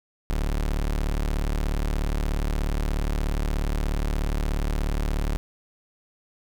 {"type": "tone", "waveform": "35% pulse", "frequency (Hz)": 36.83, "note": "D1", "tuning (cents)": 6, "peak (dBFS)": -21, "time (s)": [0.3, 5.37], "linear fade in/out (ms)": 0, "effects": []}